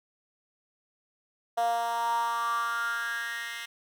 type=tone with high-pass filter sweep; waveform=10% pulse; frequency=233.1 Hz; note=A#3; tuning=in tune; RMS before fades=-30 dBFS; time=1.57-3.66 s; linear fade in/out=10 ms; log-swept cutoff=670 to 2200 Hz; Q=6.8; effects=none